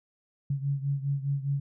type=beating tone pair; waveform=sine; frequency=138.59 / 143.49 Hz; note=C#3 / D3; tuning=0 / -40 cents; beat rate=4.9 Hz; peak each=-28 / -32 dBFS; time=0.5-1.6 s; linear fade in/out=5 ms; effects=none